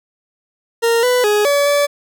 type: tone with pitch steps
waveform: 40% pulse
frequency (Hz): 463.2 / 496.7 / 417.4 / 571 / 576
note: A#4 / B4 / G#4 / D5 / D5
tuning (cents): -11 / +10 / +9 / -49 / -34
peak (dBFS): -11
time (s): 0.82-1.87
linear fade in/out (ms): 20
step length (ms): 210
effects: none

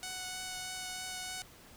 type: tone with vibrato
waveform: 5% pulse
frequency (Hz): 740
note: F#5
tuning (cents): 0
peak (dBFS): -27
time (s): 0.03-1.42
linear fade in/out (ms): 0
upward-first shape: triangle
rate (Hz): 3.2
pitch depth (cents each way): 9
effects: pink hiss -56 dBFS RMS until 1.76 s

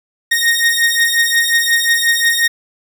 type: beating tone pair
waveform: sawtooth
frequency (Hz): 1856 / 1861.6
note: A#6 / A#6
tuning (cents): -8 / -3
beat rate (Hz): 5.6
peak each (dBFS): -11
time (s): 0.31-2.48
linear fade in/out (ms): 10
effects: none

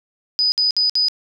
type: tone bursts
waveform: sine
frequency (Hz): 4978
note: D#8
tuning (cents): 0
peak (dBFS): -14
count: 4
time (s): 0.39-1.084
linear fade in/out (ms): 0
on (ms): 130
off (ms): 58
effects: none

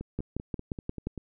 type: two click trains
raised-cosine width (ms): 3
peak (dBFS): -18 / -24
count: 6 / 7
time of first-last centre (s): 0.19-1.07 / 0.01-1.177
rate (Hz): 5.68 / 5.14
effects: none

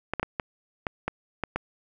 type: clicks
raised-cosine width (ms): 0.5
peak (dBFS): -12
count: 8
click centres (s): 0.136 / 0.197 / 0.23 / 0.398 / 0.868 / 1.08 / 1.437 / 1.56
effects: none

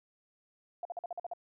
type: tone bursts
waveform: sine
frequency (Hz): 698.5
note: F5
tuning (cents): 0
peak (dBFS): -35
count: 8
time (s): 0.83-1.335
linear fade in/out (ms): 2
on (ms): 22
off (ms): 47
effects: none

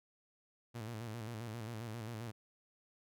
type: tone with vibrato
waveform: sawtooth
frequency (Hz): 113.3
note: A#2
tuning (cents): -49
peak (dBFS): -38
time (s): 0.74-2.32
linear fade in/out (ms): 20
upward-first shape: square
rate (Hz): 7.5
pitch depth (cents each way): 79
effects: none

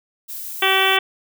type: noise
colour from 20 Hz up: violet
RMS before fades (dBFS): -31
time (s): 0.28-0.98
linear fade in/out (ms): 20
type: harmonic tone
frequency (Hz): 383.4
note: G4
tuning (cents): -38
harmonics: 1 / 2 / 3 / 4 / 5 / 6 / 7 / 8 / 9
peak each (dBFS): -23 / -23 / -23 / -23 / -23 / -23 / -23 / -23 / -23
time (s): 0.62-0.99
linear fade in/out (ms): 5
effects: none

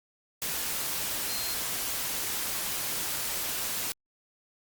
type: tone in noise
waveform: sine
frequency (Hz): 4186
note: C8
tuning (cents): 0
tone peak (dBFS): -37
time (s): 1.29-1.54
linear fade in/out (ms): 0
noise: white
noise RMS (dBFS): -32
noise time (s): 0.42-3.92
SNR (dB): -8
effects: Opus 48 kbps

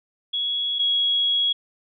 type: tone pair in turn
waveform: sine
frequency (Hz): 3348 / 3325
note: G#7 / G#7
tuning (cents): +13 / +1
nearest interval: unison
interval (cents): 12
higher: first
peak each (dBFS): -22 / -18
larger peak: second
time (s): 0.33-0.79 / 0.79-1.53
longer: second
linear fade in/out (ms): 10
effects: none

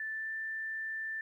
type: tone with pitch glide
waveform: sine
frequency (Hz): 1760 to 1773.3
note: A6 to A6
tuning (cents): 0 to +13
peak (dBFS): -35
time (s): 0-1.21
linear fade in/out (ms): 2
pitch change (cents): +13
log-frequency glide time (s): 0.11-0.33
effects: 12-bit

